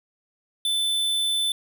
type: tone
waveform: square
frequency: 3520 Hz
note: A7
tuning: in tune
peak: -22 dBFS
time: 0.65-1.52 s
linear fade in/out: 2 ms
effects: none